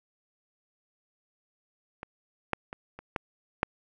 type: clicks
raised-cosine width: 0.5 ms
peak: -23 / -11 / -23 / -27 / -14 / -8 dBFS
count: 6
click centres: 2.031 / 2.533 / 2.729 / 2.99 / 3.162 / 3.631 s
effects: none